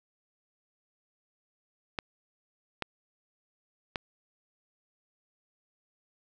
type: clicks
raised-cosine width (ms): 0.3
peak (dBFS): -15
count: 3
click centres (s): 1.988 / 2.823 / 3.958
effects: none